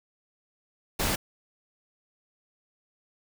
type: noise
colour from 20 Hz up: pink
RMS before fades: -27 dBFS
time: 0.99-1.16 s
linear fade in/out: 10 ms
effects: none